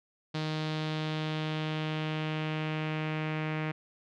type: tone with low-pass filter sweep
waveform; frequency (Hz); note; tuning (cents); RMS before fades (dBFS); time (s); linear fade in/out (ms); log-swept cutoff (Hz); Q
sawtooth; 155.5; D#3; -1; -33; 0.34-3.72; 10; 4100 to 2300; 2.5
effects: none